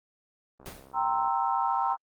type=click train; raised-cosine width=1 ms; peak=-37 dBFS; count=46; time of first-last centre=0.6-1.276 s; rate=66.6 Hz
type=noise with exponential decay; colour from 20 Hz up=pink; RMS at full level=-38 dBFS; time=0.66-1.05 s; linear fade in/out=0 ms; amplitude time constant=84 ms
type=chord; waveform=sine; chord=C dominant seventh; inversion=second; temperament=equal; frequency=784 / 932.3 / 1046.5 / 1318.5 Hz; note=G5 / Bb5 / C6 / E6; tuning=0 / 0 / 0 / 0 cents; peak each=-29 / -28 / -31 / -32 dBFS; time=0.93-1.97 s; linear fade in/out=50 ms
effects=Opus 24 kbps